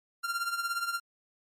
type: tone with tremolo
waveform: 45% pulse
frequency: 1385 Hz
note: F6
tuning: 15 cents flat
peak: -27 dBFS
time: 0.23-1 s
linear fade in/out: 20 ms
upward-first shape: triangle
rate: 17 Hz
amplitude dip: 75%
effects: MP3 64 kbps